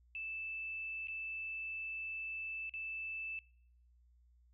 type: tone with dropouts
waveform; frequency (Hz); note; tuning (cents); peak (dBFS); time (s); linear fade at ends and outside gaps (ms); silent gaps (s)
sine; 2637; E7; 0; -40; 0.15-3.39; 1; 1.072-1.083 / 2.695-2.738
effects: noise-tail reverb RT60 0.7 s tail -25 dB re dry + added 60 Hz sine -64 dBFS peak until 4.53 s